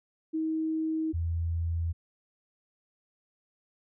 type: tone pair in turn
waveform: sine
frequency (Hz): 317.7 / 83.59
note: D#4 / E2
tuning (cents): +36 / +25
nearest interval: octave + major seventh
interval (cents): 2311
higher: first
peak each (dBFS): -27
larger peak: neither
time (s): 0.33-1.13 / 1.13-1.93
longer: neither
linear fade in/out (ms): 20
effects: none